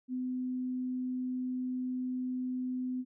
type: tone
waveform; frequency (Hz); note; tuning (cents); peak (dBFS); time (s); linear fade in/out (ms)
sine; 253.7; B3; +47; -32; 0.08-3.05; 50
effects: none